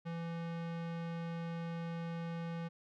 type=tone; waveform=square; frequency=167.6 Hz; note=E3; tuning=29 cents sharp; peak=-39 dBFS; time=0.05-2.69 s; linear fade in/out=20 ms; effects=low-pass 3000 Hz 12 dB/octave